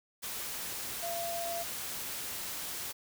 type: tone in noise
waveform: sine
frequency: 682 Hz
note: F5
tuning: 41 cents flat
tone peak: -35 dBFS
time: 1.02-1.64 s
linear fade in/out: 20 ms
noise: white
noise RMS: -39 dBFS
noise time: 0.22-2.93 s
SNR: +1 dB
effects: none